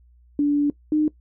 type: tone pair in turn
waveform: sine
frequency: 290 / 305 Hz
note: D4 / D#4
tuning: -22 / -34 cents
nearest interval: minor second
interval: 88 cents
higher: second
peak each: -16 dBFS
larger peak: neither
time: 0.39-0.7 / 0.92-1.08 s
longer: first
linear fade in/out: 2 ms
effects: noise-tail reverb RT60 0.1 s tail -20 dB re dry + added 60 Hz sine -51 dBFS peak until 1.2 s